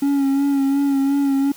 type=tone with vibrato; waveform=triangle; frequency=277.2 Hz; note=C#4; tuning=in tune; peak=-13 dBFS; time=0.02-1.52 s; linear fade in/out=5 ms; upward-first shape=sine; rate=2.8 Hz; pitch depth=32 cents each way; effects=white hiss -43 dBFS RMS until 1.56 s